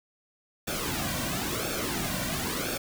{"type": "noise with flanger", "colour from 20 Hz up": "pink", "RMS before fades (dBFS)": -31, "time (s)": [0.67, 2.78], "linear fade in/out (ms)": 10, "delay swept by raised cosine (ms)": [1, 2.4], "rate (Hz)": 0.98, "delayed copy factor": -0.7, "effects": []}